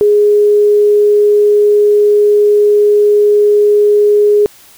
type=tone; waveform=sine; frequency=415.3 Hz; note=G#4; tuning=in tune; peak=-5 dBFS; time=0.01-4.46 s; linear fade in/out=0 ms; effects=white hiss -41 dBFS RMS until 4.77 s